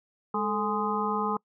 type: harmonic tone with a mistuned harmonic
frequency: 207.7 Hz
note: G#3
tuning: in tune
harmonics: 1 / 2 / 4 / 5 / 6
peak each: -32 / -32 / -32 / -32 / -32 dBFS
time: 0.34-1.37 s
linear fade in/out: 5 ms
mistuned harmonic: 2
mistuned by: +83 cents
effects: noise-tail reverb RT60 0.1 s tail -25 dB re dry